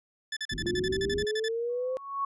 20% pulse tone bursts, 1744 Hz, A6, 16 cents flat, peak -26 dBFS, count 14, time 0.32-1.485 s, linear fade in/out 5 ms, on 47 ms, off 39 ms
white low-pass noise, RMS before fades -36 dBFS, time 0.51-1.25 s, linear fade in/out 10 ms, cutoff 370 Hz, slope 96 dB/octave
sine exponential sweep, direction up, 349.2 to 523.3 Hz, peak -28 dBFS, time 0.66-1.97 s, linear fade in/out 0 ms
sine tone with exponential growth, 1108.7 Hz, C#6, in tune, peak -25 dBFS, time 1.69-2.25 s, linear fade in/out 5 ms, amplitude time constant 120 ms
effects resampled to 24000 Hz

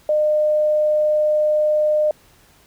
sine tone, 607 Hz, D#5, 43 cents flat, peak -14 dBFS, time 0.09-2.11 s, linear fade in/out 2 ms, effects pink hiss -53 dBFS RMS until 2.66 s

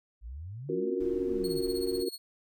sine exponential two-way sweep, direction up then down, 50.9 to 359.1 to 138.3 Hz, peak -38 dBFS, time 0.21-1.62 s, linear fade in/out 50 ms, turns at 1.08 s
sine chord, Gb major seventh, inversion second, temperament equal, 277.2 / 349.2 / 370 / 466.2 Hz, Db4 / F4 / Gb4 / Bb4, 0 / 0 / 0 / 0 cents, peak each -37 / -36 / -31 / -34 dBFS, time 0.69-2.09 s, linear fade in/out 5 ms
brown noise, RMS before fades -46 dBFS, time 1-2.03 s, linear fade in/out 5 ms
sawtooth tone with tremolo, 4334 Hz, C#8, 40 cents flat, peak -33 dBFS, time 1.44-2.18 s, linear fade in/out 2 ms, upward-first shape triangle, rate 16 Hz, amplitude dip 90%
effects none

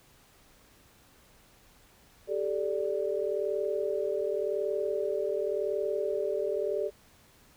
sine chord, G suspended second, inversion none, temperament equal with one note detuned, 392 / 432.9 / 587.3 Hz, G4 / A4 / D5, 0 / -28 / 0 cents, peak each -32 dBFS, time 2.27-6.91 s, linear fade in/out 50 ms, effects pink hiss -60 dBFS RMS until 7.56 s

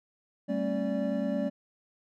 triangle tone cluster, 194.9 / 224.4 / 273 / 582 Hz, G3 / A3 / C#4 / D5, -10 / +34 / -26 / -16 cents, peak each -31 dBFS, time 0.48-1.5 s, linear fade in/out 20 ms, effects none

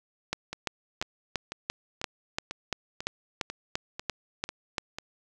two click trains, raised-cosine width 0.2 ms, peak -18 / -11 dBFS, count 10 / 14, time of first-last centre 0.53-4.985 / 0.33-4.782 s, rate 2.02 / 2.92 Hz, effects none

